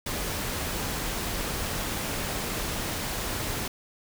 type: noise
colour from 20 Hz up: pink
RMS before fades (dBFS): -31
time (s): 0.06-3.68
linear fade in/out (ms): 5
effects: none